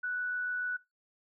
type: tone with amplitude modulation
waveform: sine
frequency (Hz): 1480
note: F#6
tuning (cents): 0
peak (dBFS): -30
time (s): 0.03-0.77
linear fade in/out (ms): 10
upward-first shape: sine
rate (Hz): 86.9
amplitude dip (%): 25
effects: noise-tail reverb RT60 0.2 s tail -19 dB re dry